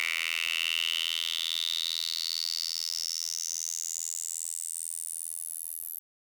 10% pulse tone with high-pass filter sweep, 82.41 Hz, E2, in tune, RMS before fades -33 dBFS, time 0-5.99 s, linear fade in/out 0 ms, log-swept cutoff 2300 to 12000 Hz, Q 7.2, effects none

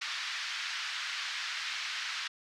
pink band-pass noise, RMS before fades -37 dBFS, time 0.01-2.28 s, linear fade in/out 10 ms, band 1400 to 5200 Hz, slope 24 dB/octave, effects none

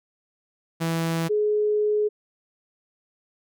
sawtooth / sine tone pair in turn, 164.81 / 421.3 Hz, E3 / G#4, 0 / +25 cents, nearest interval octave + major third, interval 1625 cents, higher second, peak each -19 dBFS, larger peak neither, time 0.8-1.29 / 1.29-2.09 s, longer second, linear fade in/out 20 ms, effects none

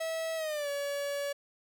45% pulse tone with pitch glide, 649 to 568.3 Hz, E5 to C#5, -27 to +43 cents, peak -32 dBFS, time 0-1.33 s, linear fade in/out 10 ms, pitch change -230 cents, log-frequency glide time 0.36-0.69 s, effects none

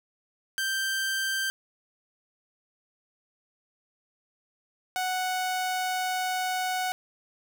sawtooth tone pair in turn, 1568 / 740 Hz, G6 / F#5, 0 / 0 cents, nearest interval octave + minor second, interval 1300 cents, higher first, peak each -23 dBFS, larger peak neither, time 0.58-1.5 / 4.96-6.92 s, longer second, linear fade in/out 0 ms, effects none

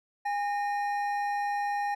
triangle tone pair together, 816 / 1839.8 Hz, G#5 / A#6, -31 / -23 cents, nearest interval octave + major second, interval 1408 cents, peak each -26 / -35 dBFS, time 0.25-1.95 s, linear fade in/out 10 ms, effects none

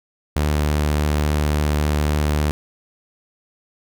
sawtooth tone, 74.7 Hz, D2, 30 cents sharp, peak -13 dBFS, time 0.36-2.51 s, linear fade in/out 0 ms, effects none

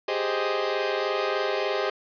sawtooth chord, Ab major seventh, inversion third, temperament equal, 392 / 415.3 / 523.3 / 622.3 Hz, G4 / Ab4 / C5 / Eb5, 0 / 0 / 0 / 0 cents, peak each -26 dBFS, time 0.08-1.9 s, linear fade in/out 5 ms, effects resampled to 11025 Hz + 9-bit

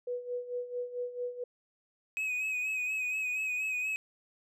sine tone with tremolo, 490.8 Hz, B4, 11 cents flat, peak -31 dBFS, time 0.07-1.44 s, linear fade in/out 5 ms, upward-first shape sine, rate 4.5 Hz, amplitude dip 75%
triangle tone with vibrato, 2526 Hz, D#7, 26 cents sharp, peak -29 dBFS, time 2.17-3.96 s, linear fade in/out 0 ms, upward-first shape sine, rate 4.2 Hz, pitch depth 40 cents each way
effects none

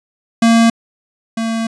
square tone pair in turn, 229.3 / 226.3 Hz, A#3 / A3, -28 / +49 cents, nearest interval unison, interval 23 cents, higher first, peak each -8 / -17 dBFS, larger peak first, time 0.42-0.7 / 1.37-1.67 s, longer second, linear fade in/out 5 ms, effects resampled to 22050 Hz

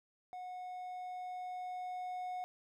triangle tone with level ramp, 730 Hz, F#5, 24 cents flat, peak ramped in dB -41 to -36 dBFS, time 0.33-2.44 s, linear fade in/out 0 ms, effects none

